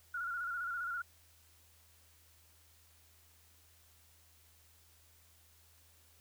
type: tone with vibrato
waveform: sine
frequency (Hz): 1418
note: F6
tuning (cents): +26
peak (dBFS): -36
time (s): 0.14-1.02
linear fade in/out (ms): 5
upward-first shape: square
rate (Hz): 15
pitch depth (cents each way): 49
effects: added 81 Hz sine -67 dBFS peak until 6.2 s + white hiss -66 dBFS RMS until 6.2 s